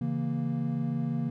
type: chord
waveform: triangle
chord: A# diminished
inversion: first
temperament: equal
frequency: 138.59 / 164.81 / 233.1 Hz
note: C#3 / E3 / A#3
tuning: 0 / 0 / 0 cents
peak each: -30 / -31 / -29 dBFS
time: 0.01-1.3 s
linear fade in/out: 5 ms
effects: none